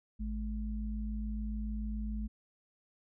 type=tone pair together; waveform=sine; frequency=53.5 / 213.8 Hz; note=A1 / A3; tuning=-48 / -49 cents; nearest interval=2 octaves; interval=2399 cents; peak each=-35 / -39 dBFS; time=0.19-2.28 s; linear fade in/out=20 ms; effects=none